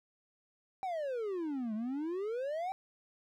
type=exponential two-way sweep; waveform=triangle; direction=down then up; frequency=784 to 209.3 to 784 Hz; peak=-32 dBFS; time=0.83-2.72 s; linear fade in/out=0 ms; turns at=1.74 s; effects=none